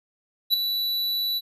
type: tone with ADSR envelope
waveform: square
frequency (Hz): 3951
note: B7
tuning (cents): 0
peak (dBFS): -15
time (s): 0.5-1.41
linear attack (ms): 38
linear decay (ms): 4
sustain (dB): -9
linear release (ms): 37
effects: resampled to 32000 Hz